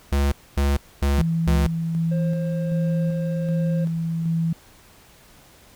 square tone bursts, 70.2 Hz, C#2, 22 cents sharp, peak -18 dBFS, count 4, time 0.12-1.67 s, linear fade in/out 5 ms, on 200 ms, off 250 ms
sine tone with tremolo, 164.81 Hz, E3, in tune, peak -19 dBFS, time 1.18-4.53 s, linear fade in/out 5 ms, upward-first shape square, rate 1.3 Hz, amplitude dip 30%
triangle tone, 532 Hz, C5, 29 cents sharp, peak -28 dBFS, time 2.11-3.85 s, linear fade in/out 10 ms
effects pink hiss -51 dBFS RMS until 5.75 s

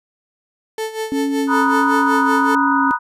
35% pulse tone with tremolo, 440 Hz, A4, in tune, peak -18 dBFS, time 0.78-2.55 s, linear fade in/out 2 ms, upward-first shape sine, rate 5.3 Hz, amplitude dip 75%
sine tone with vibrato, 275.1 Hz, C#4, 13 cents flat, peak -17 dBFS, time 1.12-2.91 s, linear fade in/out 0 ms, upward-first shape sine, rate 1.5 Hz, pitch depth 18 cents each way
sine chord, B major seventh, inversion third, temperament equal with one note detuned, 941.5 / 987.8 / 1244.5 / 1480 Hz, A#5 / B5 / D#6 / F#6, +17 / 0 / 0 / 0 cents, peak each -20 dBFS, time 1.47-2.99 s, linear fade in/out 50 ms
effects resampled to 32000 Hz

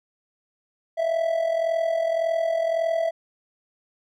triangle tone with amplitude modulation, 659.3 Hz, E5, in tune, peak -16 dBFS, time 0.97-3.11 s, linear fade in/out 20 ms, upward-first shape sine, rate 41.8 Hz, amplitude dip 65%, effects none

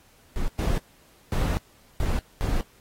brown noise bursts at uneven times, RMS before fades -24 dBFS, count 5, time 0.36-0.48 / 0.59-0.78 / 1.32-1.57 / 2-2.19 / 2.41-2.61 s, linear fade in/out 0 ms, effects pink hiss -58 dBFS RMS until 2.8 s + AAC 48 kbps

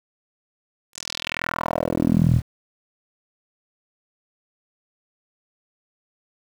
10% pulse tone with band-pass filter sweep, 41.2 Hz, E1, in tune, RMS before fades -22 dBFS, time 0.93-2.42 s, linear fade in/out 50 ms, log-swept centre 7900 to 94 Hz, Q 2.7, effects 7-bit

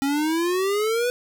square exponential sweep, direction up, 271.9 to 498 Hz, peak -21 dBFS, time 0.02-1.1 s, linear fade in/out 0 ms, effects none

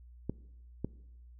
clicks, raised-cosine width 3 ms, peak -20 dBFS, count 2, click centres 0.296 / 0.846 s, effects noise-tail reverb RT60 0.9 s tail -21 dB re dry + added 60 Hz sine -51 dBFS peak until 1.39 s

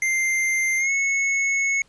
square tone with pitch glide, 2093 to 2196 Hz, C7 to C#7, 0 to -17 cents, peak -20 dBFS, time 0.02-1.82 s, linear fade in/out 2 ms, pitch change +83 cents, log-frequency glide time 0.78-0.91 s, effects pink hiss -59 dBFS RMS until 1.88 s + resampled to 22050 Hz

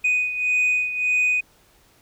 sine beating tone pair, 2489 / 2490.7 Hz, D#7 / D#7, 0 / +1 cents, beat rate 1.7 Hz, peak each -18 / -23 dBFS, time 0.04-1.41 s, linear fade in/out 10 ms, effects tanh soft clip ceiling -15 dBFS + pink hiss -57 dBFS RMS until 2.01 s

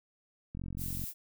click train, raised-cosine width 5 ms, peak -28 dBFS, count 23, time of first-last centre 0.55-1.039 s, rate 45 Hz
violet noise, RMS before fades -40 dBFS, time 0.77-1.14 s, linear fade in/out 50 ms
effects none

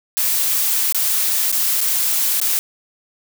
blue noise with dropouts, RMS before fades -18 dBFS, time 0.17-2.59 s, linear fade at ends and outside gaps 0 ms, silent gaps 0.924-0.946 / 1.516-1.526 / 1.806-1.813 / 2.401-2.415 s, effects none

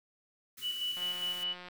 white band-stop noise, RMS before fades -49 dBFS, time 0.57-1.44 s, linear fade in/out 10 ms, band 440 to 1100 Hz, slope 96 dB/octave
sine tone with tremolo, 2960 Hz, F#7, in tune, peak -31 dBFS, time 0.61-1.56 s, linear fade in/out 50 ms, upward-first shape square, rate 4.9 Hz, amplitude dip 45%
click train, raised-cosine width 0.3 ms, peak -31 dBFS, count 129, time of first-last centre 0.97-1.685 s, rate 179 Hz
effects none

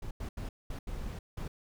brown noise bursts at uneven times, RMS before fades -38 dBFS, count 6, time 0.02-0.11 / 0.2-0.29 / 0.37-0.49 / 0.7-0.79 / 0.87-1.19 / 1.37-1.48 s, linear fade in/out 5 ms, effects none

